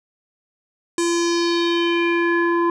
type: tone with low-pass filter sweep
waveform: square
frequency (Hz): 341.4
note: F4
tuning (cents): -39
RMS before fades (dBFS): -19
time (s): 0.98-2.7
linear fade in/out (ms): 2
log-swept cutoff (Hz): 8000 to 1200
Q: 3.5
effects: none